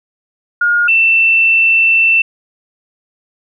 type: tone pair in turn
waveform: sine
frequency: 1426 / 2676 Hz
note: F6 / E7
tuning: +36 / +25 cents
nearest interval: major seventh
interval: 1089 cents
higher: second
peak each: -9 / -7 dBFS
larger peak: second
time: 0.61-0.88 / 0.88-2.22 s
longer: second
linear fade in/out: 5 ms
effects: none